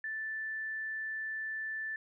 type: tone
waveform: sine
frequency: 1760 Hz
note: A6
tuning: in tune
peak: -35 dBFS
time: 0.04-1.96 s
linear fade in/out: 2 ms
effects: none